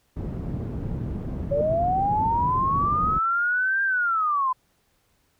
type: low-pass noise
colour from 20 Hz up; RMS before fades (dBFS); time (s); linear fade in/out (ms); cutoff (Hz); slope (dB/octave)
white; -30; 0.16-3.19; 10; 180; 12
type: tone with exponential growth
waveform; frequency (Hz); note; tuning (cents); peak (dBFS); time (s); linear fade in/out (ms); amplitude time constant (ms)
sine; 452.5; A4; +48; -22; 1.45-1.61; 2; 33
type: linear two-way sweep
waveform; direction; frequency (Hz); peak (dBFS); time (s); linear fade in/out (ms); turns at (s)
sine; up then down; 554.4 to 1601 to 1006; -20; 1.51-4.53; 10; 3.83
effects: pink hiss -67 dBFS RMS until 5.39 s